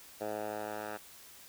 10% pulse tone with band-pass filter sweep, 106.4 Hz, G#2, 42 cents sharp, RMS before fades -39 dBFS, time 0.2-0.98 s, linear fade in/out 20 ms, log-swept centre 630 to 1100 Hz, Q 1.7, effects white hiss -54 dBFS RMS until 1.48 s

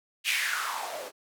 blue noise with band-pass filter sweep, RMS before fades -31 dBFS, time 0.24-1.12 s, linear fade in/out 50 ms, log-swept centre 2800 to 440 Hz, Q 4.6, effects none

